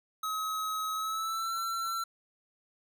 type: tone with pitch glide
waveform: square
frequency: 1277 to 1348.3 Hz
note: D#6 to E6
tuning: +45 to +39 cents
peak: -32 dBFS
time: 0.23-2.04 s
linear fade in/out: 5 ms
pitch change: +94 cents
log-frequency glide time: 0.95-1.53 s
effects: none